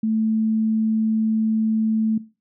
sine tone, 220 Hz, A3, in tune, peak -18 dBFS, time 0.03-2.18 s, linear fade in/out 5 ms, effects noise-tail reverb RT60 0.3 s tail -17 dB re dry

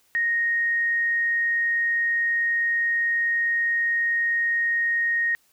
sine tone, 1864.7 Hz, A#6, in tune, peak -20 dBFS, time 0.15-5.35 s, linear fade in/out 0 ms, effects white hiss -63 dBFS RMS until 5.52 s

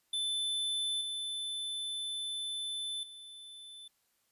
square tone with level steps, 3520 Hz, A7, in tune, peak -32 / -36 / -48 dBFS, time 0.13-3.88 s, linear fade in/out 5 ms, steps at 1.01 / 3.03 s, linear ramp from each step 2 ms, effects white hiss -75 dBFS RMS until 4.31 s + resampled to 32000 Hz

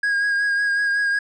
triangle tone with vibrato, 1637 Hz, G#6, 25 cents flat, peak -16 dBFS, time 0.03-1.19 s, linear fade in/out 5 ms, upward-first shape sine, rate 5.4 Hz, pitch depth 23 cents each way, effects resampled to 22050 Hz

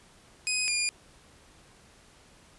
15% pulse tone pair in turn, 2507 / 2419 Hz, D#7 / D#7, +12 / -49 cents, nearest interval minor second, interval 61 cents, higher first, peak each -19 dBFS, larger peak neither, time 0.47-0.68 / 0.68-0.89 s, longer neither, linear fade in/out 0 ms, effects pink hiss -57 dBFS RMS until 2.58 s + resampled to 24000 Hz

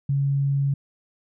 sine tone, 139.3 Hz, C#3, 9 cents sharp, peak -19 dBFS, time 0.09-0.74 s, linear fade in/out 5 ms, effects none

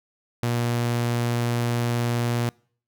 sawtooth tone, 119.3 Hz, A#2, 41 cents sharp, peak -18 dBFS, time 0.43-2.49 s, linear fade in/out 0 ms, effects noise-tail reverb RT60 0.5 s tail -26 dB re dry

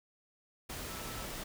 sine tone in noise, 1318.5 Hz, E6, in tune, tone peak -51 dBFS, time 0.89-1.25 s, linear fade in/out 10 ms, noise pink, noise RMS -42 dBFS, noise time 0.69-1.44 s, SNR -12 dB, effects none

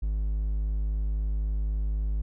triangle tone, 51.9 Hz, G#1, in tune, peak -23 dBFS, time 0.02-2.22 s, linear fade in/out 10 ms, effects none

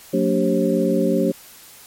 sine tone cluster, 181.9 / 227.3 / 289.8 / 388.2 / 537 Hz, F#3 / A#3 / D4 / G4 / C5, -29 / -43 / -23 / -17 / +45 cents, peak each -22 dBFS, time 0.13-1.32 s, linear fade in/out 10 ms, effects white hiss -44 dBFS RMS until 1.86 s + MP3 64 kbps

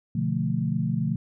sine chord, B half-diminished seventh, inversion none, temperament equal with one note detuned, 124.04 / 146.83 / 174.61 / 220 Hz, B2 / D3 / F3 / A3, +8 / 0 / 0 / 0 cents, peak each -29 / -28 / -28 / -29 dBFS, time 0.15-1.16 s, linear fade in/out 5 ms, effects none

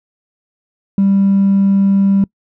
sine tone with hard clipping, 196.5 Hz, G3, 4 cents sharp, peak -9 dBFS, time 0.98-2.24 s, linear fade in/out 2 ms, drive 1 dB, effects noise-tail reverb RT60 0.1 s tail -25 dB re dry

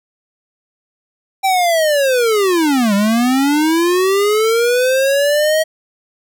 square linear two-way sweep, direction down then up, 784 to 196 to 638 Hz, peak -12 dBFS, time 1.43-5.64 s, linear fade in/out 20 ms, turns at 2.94 s, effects none

